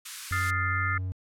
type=high-pass noise; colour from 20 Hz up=white; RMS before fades=-38 dBFS; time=0.05-0.51 s; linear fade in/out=10 ms; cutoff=1100 Hz; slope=48 dB/octave
type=tone with pitch glide; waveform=triangle; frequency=91.3 to 92.84 Hz; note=F#2 to F#2; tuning=-23 to +6 cents; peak=-27 dBFS; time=0.31-1.12 s; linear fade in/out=0 ms; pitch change=+29 cents; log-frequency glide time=0.69-0.79 s
type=chord; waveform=sine; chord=F dominant seventh; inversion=third; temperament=equal; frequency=1244.5 / 1396.9 / 1760 / 2093 Hz; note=Eb6 / F6 / A6 / C7; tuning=0 / 0 / 0 / 0 cents; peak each=-32 dBFS; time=0.32-0.98 s; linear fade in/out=5 ms
effects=low-pass 11000 Hz 12 dB/octave